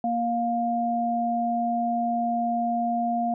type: tone pair together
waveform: sine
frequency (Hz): 235 / 704.2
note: A#3 / F5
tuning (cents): +14 / +14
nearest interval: octave + perfect fifth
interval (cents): 1900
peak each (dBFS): -27 / -24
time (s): 0.04-3.34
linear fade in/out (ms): 2
effects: none